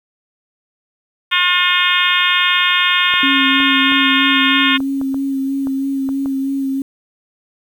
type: harmonic tone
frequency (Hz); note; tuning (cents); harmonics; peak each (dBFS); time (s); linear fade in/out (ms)
358; F4; +43; 3 / 4 / 5 / 6 / 7 / 8 / 9 / 10; -20 / -20 / -20 / -20 / -20 / -20 / -20 / -20; 1.31-4.78; 20
type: clicks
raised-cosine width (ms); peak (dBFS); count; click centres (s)
1; -17; 9; 3.139 / 3.603 / 3.921 / 4.804 / 5.014 / 5.144 / 5.671 / 6.09 / 6.259
type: tone with vibrato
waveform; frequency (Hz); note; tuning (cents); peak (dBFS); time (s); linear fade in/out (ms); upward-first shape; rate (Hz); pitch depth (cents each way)
sine; 271.6; C#4; -35; -16; 3.23-6.82; 2; sine; 3.1; 19
effects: 7-bit